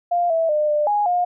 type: tone with pitch steps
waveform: sine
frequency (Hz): 699 / 655 / 603 / 597 / 828 / 712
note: F5 / E5 / D5 / D5 / G#5 / F5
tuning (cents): +1 / -11 / +46 / +28 / -5 / +33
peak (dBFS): -16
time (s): 0.11-1.25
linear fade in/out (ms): 10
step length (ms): 190
effects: none